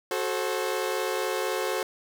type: tone cluster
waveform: sawtooth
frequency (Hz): 371.1 / 435.1 / 531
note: F#4 / A4 / C5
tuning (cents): +5 / -19 / +25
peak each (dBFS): -27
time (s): 0.11-1.83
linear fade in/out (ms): 2
effects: none